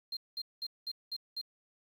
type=tone bursts; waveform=triangle; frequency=4186 Hz; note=C8; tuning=in tune; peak=-33 dBFS; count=6; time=0.12-1.414 s; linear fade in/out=5 ms; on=49 ms; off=200 ms; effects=tanh soft clip ceiling -31 dBFS + 10-bit